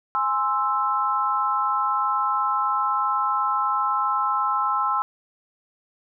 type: chord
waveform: sine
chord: Ab augmented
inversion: none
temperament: equal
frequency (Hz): 830.6 / 1046.5 / 1318.5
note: Ab5 / C6 / E6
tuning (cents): 0 / 0 / 0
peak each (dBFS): -27 / -24 / -23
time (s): 0.15-5.02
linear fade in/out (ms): 0
effects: none